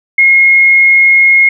sine tone, 2154 Hz, C7, 50 cents sharp, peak -3 dBFS, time 0.18-1.49 s, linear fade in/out 5 ms, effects none

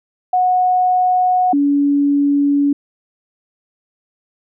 sine tone pair in turn, 732 / 284.7 Hz, F#5 / C#4, -19 / +46 cents, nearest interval octave + major third, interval 1635 cents, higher first, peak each -11 dBFS, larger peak neither, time 0.33-1.53 / 1.53-2.73 s, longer neither, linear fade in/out 5 ms, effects none

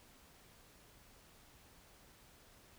silence, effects pink hiss -63 dBFS RMS until 2.78 s

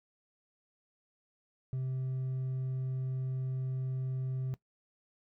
sine tone with hard clipping, 130.3 Hz, C3, 7 cents flat, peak -33 dBFS, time 1.73-4.54 s, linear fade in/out 0 ms, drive 2 dB, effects noise-tail reverb RT60 0.1 s tail -18 dB re dry

